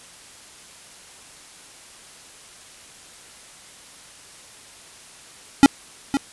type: tone with echo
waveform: square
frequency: 277.2 Hz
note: C#4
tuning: in tune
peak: -7 dBFS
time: 5.63-5.66 s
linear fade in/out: 0 ms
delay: 510 ms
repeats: 1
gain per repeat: -11 dB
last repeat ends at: 6.17 s
effects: white hiss -45 dBFS RMS until 6.32 s + resampled to 24000 Hz